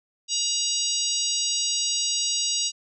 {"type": "harmonic tone with a mistuned harmonic", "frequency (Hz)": 950, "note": "A#5", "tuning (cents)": 33, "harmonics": [3, 4, 5, 6, 7, 8], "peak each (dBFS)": [-30, -30, -30, -30, -30, -30], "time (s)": [0.28, 2.72], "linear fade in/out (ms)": 50, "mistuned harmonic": 8, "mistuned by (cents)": 50, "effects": []}